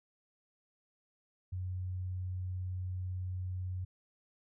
sine tone, 91.8 Hz, F#2, 13 cents flat, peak -35 dBFS, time 1.52-3.85 s, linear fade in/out 10 ms, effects none

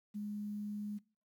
sine tone with quantisation, 207.7 Hz, G#3, in tune, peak -38 dBFS, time 0.14-0.99 s, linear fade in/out 20 ms, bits 11, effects noise-tail reverb RT60 0.4 s tail -22 dB re dry

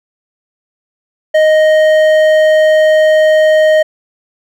triangle tone with hard clipping, 622.3 Hz, D#5, in tune, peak -7 dBFS, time 1.34-3.83 s, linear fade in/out 10 ms, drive 12 dB, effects none

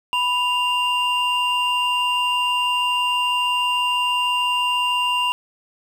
triangle tone pair together, 987.8 / 2794 Hz, B5 / F7, 0 / 0 cents, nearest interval octave + tritone, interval 1800 cents, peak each -19 dBFS, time 0.13-5.32 s, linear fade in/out 0 ms, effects none

